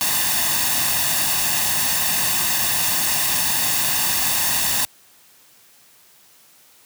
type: noise with comb filter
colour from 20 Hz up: white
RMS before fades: -20 dBFS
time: 0.01-4.85 s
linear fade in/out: 0 ms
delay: 1.1 ms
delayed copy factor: +0.65
effects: white hiss -52 dBFS RMS until 6.85 s + high-pass 80 Hz 12 dB/octave